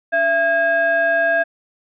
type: ring-modulated tone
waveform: triangle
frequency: 480 Hz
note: B4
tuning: 49 cents flat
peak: -9 dBFS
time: 0.12-1.44 s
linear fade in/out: 20 ms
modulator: 1150 Hz
effects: resampled to 8000 Hz